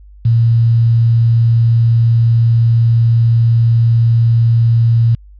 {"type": "tone with quantisation", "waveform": "sine", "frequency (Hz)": 115.7, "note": "A#2", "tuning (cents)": -13, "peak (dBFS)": -7, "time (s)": [0.25, 5.15], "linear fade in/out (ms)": 5, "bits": 6, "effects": ["added 50 Hz sine -36 dBFS peak until 5.39 s", "resampled to 11025 Hz"]}